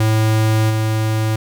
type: tone with level steps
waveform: square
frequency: 109.6 Hz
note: A2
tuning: 6 cents flat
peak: -13 / -16 dBFS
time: 0-1.36 s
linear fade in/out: 5 ms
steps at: 0.69 s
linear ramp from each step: 20 ms
effects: none